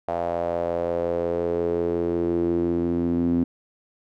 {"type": "tone with band-pass filter sweep", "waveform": "sawtooth", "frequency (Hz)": 85.6, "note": "F2", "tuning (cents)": -34, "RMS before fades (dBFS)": -24, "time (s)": [0.08, 3.44], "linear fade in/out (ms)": 5, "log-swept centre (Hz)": [680, 260], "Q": 5.1, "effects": []}